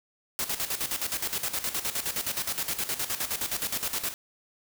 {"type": "noise with tremolo", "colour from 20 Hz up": "white", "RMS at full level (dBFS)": -29, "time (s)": [0.39, 4.14], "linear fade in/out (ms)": 0, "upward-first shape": "square", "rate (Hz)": 9.6, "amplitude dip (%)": 70, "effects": []}